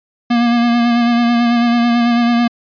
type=tone with vibrato; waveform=square; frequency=237 Hz; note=A#3; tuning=29 cents sharp; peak=-11 dBFS; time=0.3-2.48 s; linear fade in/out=10 ms; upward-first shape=sine; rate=9.1 Hz; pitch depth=25 cents each way; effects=resampled to 11025 Hz